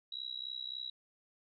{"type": "tone with amplitude modulation", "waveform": "sine", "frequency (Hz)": 3879, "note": "B7", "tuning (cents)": -32, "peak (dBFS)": -35, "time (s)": [0.12, 0.9], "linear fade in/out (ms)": 5, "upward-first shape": "sine", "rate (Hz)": 63.6, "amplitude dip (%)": 100, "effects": []}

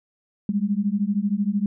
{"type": "beating tone pair", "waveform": "sine", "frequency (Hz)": [197.1, 210.1], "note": ["G3", "G#3"], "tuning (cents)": [10, 20], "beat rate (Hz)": 13, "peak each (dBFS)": [-23, -23], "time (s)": [0.49, 1.66], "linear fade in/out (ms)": 2, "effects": []}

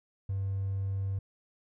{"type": "tone with hard clipping", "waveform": "triangle", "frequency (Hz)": 97.3, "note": "G2", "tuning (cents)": -12, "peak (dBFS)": -30, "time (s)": [0.29, 1.19], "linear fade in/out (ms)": 5, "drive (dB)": 4, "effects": []}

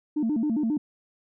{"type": "tone with vibrato", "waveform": "sine", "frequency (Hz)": 260.6, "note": "C4", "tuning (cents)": -7, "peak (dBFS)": -21, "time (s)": [0.16, 0.78], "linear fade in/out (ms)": 10, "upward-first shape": "square", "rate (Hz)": 7.4, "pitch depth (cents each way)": 250, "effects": ["tanh soft clip ceiling -19 dBFS"]}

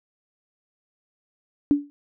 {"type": "tone with exponential decay", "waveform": "sine", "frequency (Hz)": 288, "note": "D4", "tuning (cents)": -34, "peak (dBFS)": -11, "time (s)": [1.71, 1.9], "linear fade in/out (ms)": 0, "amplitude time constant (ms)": 40, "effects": []}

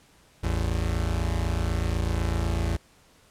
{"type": "tone pair together", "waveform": "35% pulse", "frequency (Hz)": [56.13, 84.1], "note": ["A1", "E2"], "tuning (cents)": [35, 35], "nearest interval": "perfect fifth", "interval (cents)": 700, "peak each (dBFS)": -25, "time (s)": [0.43, 2.77], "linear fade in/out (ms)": 10, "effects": ["pink hiss -58 dBFS RMS until 3.3 s", "low-pass 11000 Hz 12 dB/octave"]}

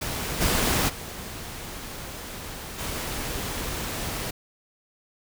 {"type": "noise with level steps", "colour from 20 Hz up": "pink", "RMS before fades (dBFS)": [-30, -23, -37, -31], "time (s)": [0.01, 4.31], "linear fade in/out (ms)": 10, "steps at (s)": [0.4, 0.88, 2.78], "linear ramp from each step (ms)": 20, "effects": []}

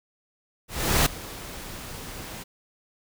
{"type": "noise with ADSR envelope", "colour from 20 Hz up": "pink", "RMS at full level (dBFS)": -19, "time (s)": [0.68, 2.44], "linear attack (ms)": 380, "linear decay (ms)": 7, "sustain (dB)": -19, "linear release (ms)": 17, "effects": []}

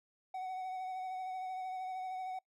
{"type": "tone with vibrato", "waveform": "triangle", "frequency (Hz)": 747, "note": "F#5", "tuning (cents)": 16, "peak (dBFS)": -36, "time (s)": [0.34, 2.39], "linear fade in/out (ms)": 5, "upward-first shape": "triangle", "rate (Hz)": 13, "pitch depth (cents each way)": 27, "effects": ["noise-tail reverb RT60 0.1 s tail -25 dB re dry"]}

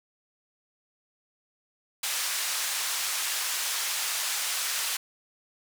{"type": "band-pass noise", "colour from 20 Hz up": "white", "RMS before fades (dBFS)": -30, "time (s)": [2.03, 4.97], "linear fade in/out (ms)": 5, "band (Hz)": [1000, 9800], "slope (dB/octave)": 12, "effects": []}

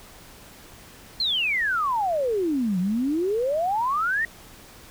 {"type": "exponential two-way sweep", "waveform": "sine", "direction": "down then up", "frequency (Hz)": [4293, 174.61, 1906], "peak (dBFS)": -21, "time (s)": [1.2, 4.25], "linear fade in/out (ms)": 2, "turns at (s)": 2.79, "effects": ["pink hiss -47 dBFS RMS until 4.9 s"]}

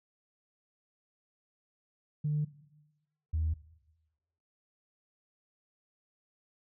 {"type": "tone pair in turn", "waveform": "sine", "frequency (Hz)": [149.7, 79.3], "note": ["D3", "D#2"], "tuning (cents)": [33, 33], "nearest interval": "major seventh", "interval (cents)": 1100, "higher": "first", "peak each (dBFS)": -27, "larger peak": "neither", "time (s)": [[2.24, 2.45], [3.33, 3.54]], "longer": "neither", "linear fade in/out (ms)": 10, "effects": ["noise-tail reverb RT60 1.0 s tail -17 dB re dry", "tanh soft clip ceiling -23 dBFS"]}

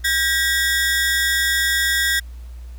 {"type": "ring-modulated tone", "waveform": "sawtooth", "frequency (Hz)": 1760, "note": "A6", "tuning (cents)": 0, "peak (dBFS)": -10, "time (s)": [0.04, 2.2], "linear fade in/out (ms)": 10, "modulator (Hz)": 156, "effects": ["added 60 Hz sine -32 dBFS peak until 2.78 s", "pink hiss -54 dBFS RMS until 2.78 s"]}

